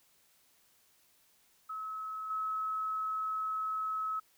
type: tone with level steps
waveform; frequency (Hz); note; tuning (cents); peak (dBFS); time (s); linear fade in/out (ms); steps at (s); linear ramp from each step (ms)
sine; 1289; E6; -39; -37 / -32; 1.69-4.2; 10; 2.3; 5
effects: white hiss -68 dBFS RMS until 4.37 s